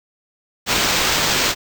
blue noise with sample-and-hold, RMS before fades -18 dBFS, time 0.66-1.55 s, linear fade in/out 50 ms, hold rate 11025 Hz, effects none

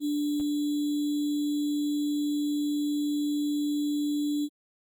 sine tone with sample-and-hold, 293.7 Hz, D4, in tune, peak -25 dBFS, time 0-4.49 s, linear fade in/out 50 ms, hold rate 3675 Hz, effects Opus 24 kbps

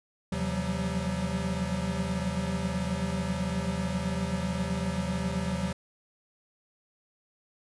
square tone cluster, 78.9 / 132.1 / 172 / 182.7 / 190.4 Hz, D#2 / C3 / F3 / F#3 / F#3, +25 / +17 / -26 / -22 / +50 cents, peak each -37 / -38 / -35 / -38 / -33 dBFS, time 0.32-5.73 s, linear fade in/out 5 ms, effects resampled to 24000 Hz

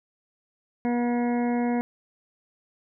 harmonic tone, 240.7 Hz, B3, 44 cents flat, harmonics 1 / 2 / 3 / 4 / 6 / 7 / 8 / 9, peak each -23 / -31 / -32 / -38 / -47 / -44 / -46 / -42 dBFS, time 0.85-1.81 s, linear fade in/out 0 ms, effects none

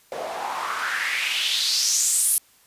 white noise with band-pass filter sweep, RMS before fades -24 dBFS, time 0.12-2.38 s, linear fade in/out 0 ms, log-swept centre 540 to 11000 Hz, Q 3.8, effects white hiss -57 dBFS RMS until 2.66 s + resampled to 32000 Hz

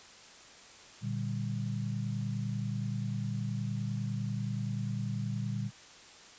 sine chord, G minor, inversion first, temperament equal, 116.54 / 146.83 / 196 Hz, Bb2 / D3 / G3, 0 / 0 / 0 cents, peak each -34 / -38 / -37 dBFS, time 1.01-5.71 s, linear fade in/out 50 ms, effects white hiss -53 dBFS RMS until 6.38 s + resampled to 16000 Hz

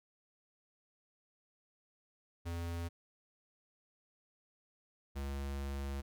square tone pair in turn, 84.9 / 69.2 Hz, F2 / C#2, -48 / -2 cents, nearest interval major third, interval 354 cents, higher first, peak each -38 / -38 dBFS, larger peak neither, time 2.45-2.89 / 5.15-6.02 s, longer second, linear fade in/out 20 ms, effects none

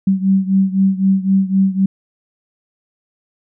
sine beating tone pair, 191.3 / 195.2 Hz, G3 / G3, -42 / -7 cents, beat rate 3.9 Hz, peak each -13 / -16 dBFS, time 0.07-1.86 s, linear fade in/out 5 ms, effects none

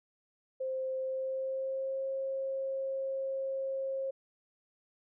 sine tone with pitch glide, 523.3 to 536.8 Hz, C5 to C5, 0 to +44 cents, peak -32 dBFS, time 0.6-4.11 s, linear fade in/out 10 ms, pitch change +44 cents, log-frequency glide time 0.97-2.06 s, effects none

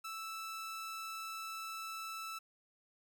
sawtooth tone, 1318.5 Hz, E6, in tune, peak -38 dBFS, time 0.04-2.39 s, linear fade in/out 10 ms, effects none

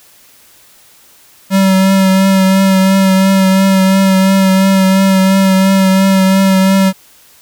square tone with vibrato, 191.6 Hz, G3, 39 cents flat, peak -7 dBFS, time 1.5-6.93 s, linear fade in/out 50 ms, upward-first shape triangle, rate 2.9 Hz, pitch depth 25 cents each way, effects white hiss -44 dBFS RMS until 7.41 s

